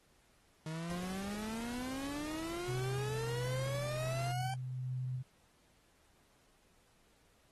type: exponential sweep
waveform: 40% pulse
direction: up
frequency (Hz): 155.56 to 782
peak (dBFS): -38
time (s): 0.66-4.54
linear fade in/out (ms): 2
type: noise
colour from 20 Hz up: pink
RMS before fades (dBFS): -49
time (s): 0.88-4.33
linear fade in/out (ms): 20
type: tone with tremolo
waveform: sine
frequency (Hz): 127.6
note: C3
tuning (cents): -43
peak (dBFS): -35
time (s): 2.67-5.23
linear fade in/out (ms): 20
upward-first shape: sine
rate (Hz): 1.4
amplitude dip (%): 30
effects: pink hiss -70 dBFS RMS until 7.51 s + AAC 32 kbps